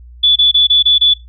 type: tone bursts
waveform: sine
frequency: 3454 Hz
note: A7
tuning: 33 cents flat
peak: -6 dBFS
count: 6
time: 0.23-1.14 s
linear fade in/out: 10 ms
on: 130 ms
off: 26 ms
effects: noise-tail reverb RT60 0.2 s tail -19 dB re dry + added 60 Hz sine -34 dBFS peak until 1.28 s